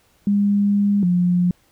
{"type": "tone pair in turn", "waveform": "sine", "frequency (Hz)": [202.7, 177.64], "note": ["G#3", "F3"], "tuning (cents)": [-42, 30], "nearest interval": "major second", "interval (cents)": 228, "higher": "first", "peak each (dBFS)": -14, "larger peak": "neither", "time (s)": [[0.27, 1.03], [1.03, 1.51]], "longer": "first", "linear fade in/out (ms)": 2, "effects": ["pink hiss -59 dBFS RMS until 1.71 s"]}